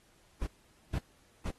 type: noise bursts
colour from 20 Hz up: brown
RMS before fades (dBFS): -33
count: 3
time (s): 0.41-1.51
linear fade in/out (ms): 10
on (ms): 60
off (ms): 460
effects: pink hiss -66 dBFS RMS until 1.58 s + AAC 32 kbps